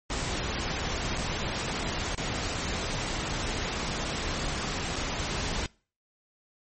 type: noise with dropouts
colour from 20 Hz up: pink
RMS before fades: -31 dBFS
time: 0.1-5.66 s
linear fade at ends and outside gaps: 1 ms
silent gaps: 1.177-1.181 / 2.148-2.177 / 4.959-4.963 s
effects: noise-tail reverb RT60 0.4 s tail -24 dB re dry + MP3 32 kbps